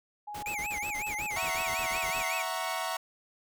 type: tone with pitch glide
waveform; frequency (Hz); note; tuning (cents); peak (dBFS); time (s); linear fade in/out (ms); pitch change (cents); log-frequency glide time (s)
sine; 833 to 839.3; G#5 to G#5; +5 to +18; -37; 0.27-1.37; 10; +13; 0.83-0.93
type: noise bursts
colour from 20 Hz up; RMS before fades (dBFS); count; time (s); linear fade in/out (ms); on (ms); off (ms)
pink; -43; 16; 0.34-2.23; 10; 90; 30
type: tone with vibrato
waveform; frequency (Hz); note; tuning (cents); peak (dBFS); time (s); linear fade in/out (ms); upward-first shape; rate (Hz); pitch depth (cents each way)
square; 2322; D7; -20; -34; 0.46-2.42; 0; sine; 5.4; 210
type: chord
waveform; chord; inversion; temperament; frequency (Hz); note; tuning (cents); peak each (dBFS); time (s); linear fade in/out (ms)
sawtooth; F# dominant seventh; third; equal; 659.3 / 740 / 932.3 / 1108.7; E5 / F#5 / A#5 / C#6; 0 / 0 / 0 / 0; -33; 1.36-2.97; 5
effects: none